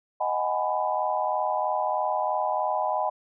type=chord; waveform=sine; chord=G# minor seventh; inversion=second; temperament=just; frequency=623 / 747.5 / 830.6 / 996.7 Hz; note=D#5 / F#5 / G#5 / B5; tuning=+2 / +17 / 0 / +16 cents; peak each=-29 dBFS; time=0.2-3.1 s; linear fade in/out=10 ms; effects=none